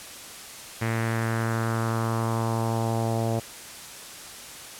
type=tone with low-pass filter sweep; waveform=sawtooth; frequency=113.9 Hz; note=A#2; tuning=40 cents flat; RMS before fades=-26 dBFS; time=0.81-3.4 s; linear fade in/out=10 ms; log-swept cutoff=2100 to 660 Hz; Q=2.7; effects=white hiss -41 dBFS RMS until 4.79 s + low-pass 11000 Hz 12 dB/octave